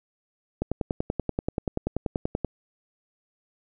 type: click train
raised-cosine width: 2 ms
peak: -12 dBFS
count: 20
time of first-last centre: 0.62-2.447 s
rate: 10.4 Hz
effects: none